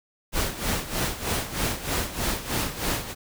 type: noise with tremolo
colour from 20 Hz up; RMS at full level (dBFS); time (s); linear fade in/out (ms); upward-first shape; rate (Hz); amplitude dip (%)
pink; -25; 0.32-3.15; 50; sine; 3.2; 75
effects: none